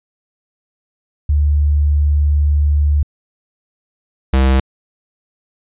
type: tone pair in turn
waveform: sine / square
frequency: 73.42 / 66.02 Hz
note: D2 / C2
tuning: 0 / +16 cents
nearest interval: major second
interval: 184 cents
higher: first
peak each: -10 dBFS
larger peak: neither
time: 1.29-3.03 / 4.33-4.6 s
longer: first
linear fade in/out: 5 ms
effects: resampled to 8000 Hz